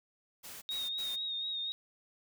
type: noise bursts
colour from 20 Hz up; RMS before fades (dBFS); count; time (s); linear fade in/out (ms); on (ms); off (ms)
white; -47; 3; 0.43-1.164; 20; 190; 82
type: tone with vibrato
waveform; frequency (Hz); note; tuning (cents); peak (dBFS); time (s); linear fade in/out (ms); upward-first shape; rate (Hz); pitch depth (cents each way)
sine; 3729; A#7; 0; -34; 0.69-1.72; 0; sine; 4.1; 37
effects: none